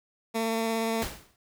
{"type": "tone with vibrato", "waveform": "15% pulse", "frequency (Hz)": 225.6, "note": "A3", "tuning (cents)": 44, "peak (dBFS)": -20, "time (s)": [0.34, 1.04], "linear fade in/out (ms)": 20, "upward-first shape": "sine", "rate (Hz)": 17, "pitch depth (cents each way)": 11}
{"type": "noise with exponential decay", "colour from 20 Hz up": "pink", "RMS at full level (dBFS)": -30, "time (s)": [1.02, 1.36], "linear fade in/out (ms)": 1, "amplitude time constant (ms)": 73}
{"effects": []}